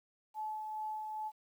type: tone with tremolo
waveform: sine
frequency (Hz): 862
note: A5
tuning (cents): -36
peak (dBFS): -36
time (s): 0.34-1.32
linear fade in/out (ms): 50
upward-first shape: sine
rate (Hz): 2.4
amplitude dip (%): 30
effects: 11-bit